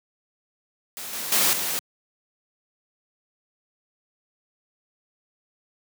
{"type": "noise with level steps", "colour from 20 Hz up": "white", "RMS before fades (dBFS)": [-35, -31, -20, -27], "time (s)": [0.97, 1.79], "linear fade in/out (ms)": 0, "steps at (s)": [1.13, 1.32, 1.53], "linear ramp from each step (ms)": 2, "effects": ["high-pass 150 Hz 12 dB/octave"]}